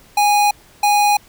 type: tone pair in turn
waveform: square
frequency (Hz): 825 / 825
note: G#5 / G#5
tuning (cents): -12 / -12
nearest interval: unison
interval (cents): 0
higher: neither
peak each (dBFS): -12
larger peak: neither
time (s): 0.17-0.51 / 0.83-1.17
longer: neither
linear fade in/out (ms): 5
effects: pink hiss -48 dBFS RMS until 1.28 s